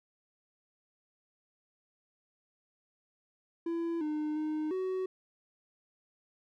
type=tone with pitch steps; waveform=triangle; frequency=335.5 / 303.6 / 307.8 / 374.3 Hz; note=E4 / D#4 / D#4 / F#4; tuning=+31 / -42 / -19 / +20 cents; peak=-29 dBFS; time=3.66-5.06 s; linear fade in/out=5 ms; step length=350 ms; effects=none